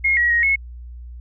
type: tone with pitch steps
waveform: sine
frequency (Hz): 2150 / 1911 / 1881 / 2185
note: C7 / A#6 / A#6 / C#7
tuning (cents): +47 / +43 / +15 / -26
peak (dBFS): -14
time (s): 0.04-0.56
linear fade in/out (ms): 10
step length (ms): 130
effects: added 60 Hz sine -33 dBFS peak until 1.2 s